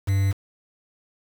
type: tone with quantisation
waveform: triangle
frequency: 98 Hz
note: G2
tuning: in tune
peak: -16 dBFS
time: 0.07-0.33 s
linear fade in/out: 20 ms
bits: 6
effects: none